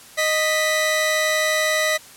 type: tone pair together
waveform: sawtooth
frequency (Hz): 620.7 / 1974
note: D#5 / B6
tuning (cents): -4 / -1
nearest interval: octave + minor sixth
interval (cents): 2003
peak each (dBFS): -17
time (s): 0.17-1.98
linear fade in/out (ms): 20
effects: white hiss -44 dBFS RMS until 2.16 s + low-pass 12000 Hz 12 dB/octave